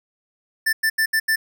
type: tone bursts at uneven times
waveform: square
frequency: 1772 Hz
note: A6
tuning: 12 cents sharp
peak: -17 dBFS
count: 5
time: 0.66-0.73 / 0.83-0.9 / 0.98-1.06 / 1.13-1.2 / 1.28-1.36 s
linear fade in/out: 10 ms
effects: none